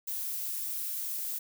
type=noise; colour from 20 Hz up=violet; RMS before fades=-35 dBFS; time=0.07-1.39 s; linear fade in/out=10 ms; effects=none